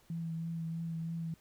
sine tone with vibrato, 164.81 Hz, E3, in tune, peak -35 dBFS, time 0.1-1.34 s, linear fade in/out 2 ms, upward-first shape triangle, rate 3.1 Hz, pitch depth 23 cents each way, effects pink hiss -66 dBFS RMS until 1.4 s

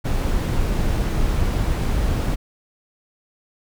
brown noise, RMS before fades -20 dBFS, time 0.04-2.36 s, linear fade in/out 20 ms, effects none

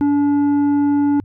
sine tone with tanh clipping, 287.4 Hz, D4, 37 cents flat, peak -14 dBFS, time 0.01-1.2 s, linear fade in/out 0 ms, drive 7 dB, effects added 100 Hz sine -37 dBFS peak until 1.24 s

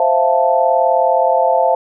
sine chord, F major seventh, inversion second, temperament equal, 523.3 / 659.3 / 698.5 / 880 Hz, C5 / E5 / F5 / A5, 0 / 0 / 0 / 0 cents, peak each -16 dBFS, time 0-1.75 s, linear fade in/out 2 ms, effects none

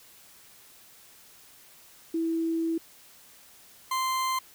sine / 40% pulse tone pair in turn, 328.3 / 1042.3 Hz, E4 / C6, -7 / -7 cents, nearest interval octave + minor sixth, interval 2000 cents, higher second, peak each -25 dBFS, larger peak neither, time 2.14-2.78 / 3.91-4.39 s, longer first, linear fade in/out 5 ms, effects white hiss -54 dBFS RMS until 4.54 s

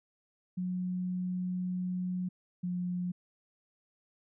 sine tone pair in turn, 181.8 / 178.78 Hz, F#3 / F3, -30 / +41 cents, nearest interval unison, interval 29 cents, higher first, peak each -31 / -31 dBFS, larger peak neither, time 0.57-2.29 / 2.63-3.12 s, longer first, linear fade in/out 10 ms, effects none

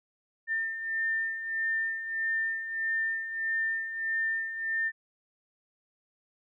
sine beating tone pair, 1800 / 1801.6 Hz, A6 / A6, +39 / +40 cents, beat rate 1.6 Hz, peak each -36 / -29 dBFS, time 0.47-4.92 s, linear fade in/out 50 ms, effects none

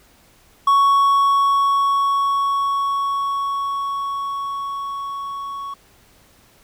triangle tone with level ramp, 1113 Hz, C#6, 7 cents sharp, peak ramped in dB -9 to -25 dBFS, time 0.67-5.74 s, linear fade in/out 5 ms, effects pink hiss -53 dBFS RMS until 6.63 s

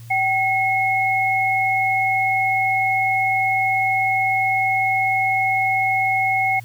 sine tone pair together, 767.9 / 2172 Hz, G5 / C#7, -36 / -36 cents, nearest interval octave + tritone, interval 1800 cents, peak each -19 / -19 dBFS, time 0.1-6.6 s, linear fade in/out 10 ms, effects added 116 Hz sine -36 dBFS peak until 6.64 s + white hiss -50 dBFS RMS until 6.64 s

